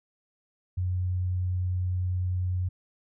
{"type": "tone", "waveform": "sine", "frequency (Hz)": 91, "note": "F#2", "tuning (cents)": -28, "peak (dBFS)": -25, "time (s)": [0.77, 2.69], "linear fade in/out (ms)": 10, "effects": []}